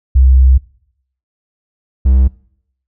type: tone pair in turn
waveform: sine / triangle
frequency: 65 / 65 Hz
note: C2 / C2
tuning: -11 / -11 cents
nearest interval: unison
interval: 0 cents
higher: neither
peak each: -4 dBFS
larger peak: neither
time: 0.15-0.58 / 2.05-2.28 s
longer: first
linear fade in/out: 10 ms
effects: noise-tail reverb RT60 0.7 s tail -23 dB re dry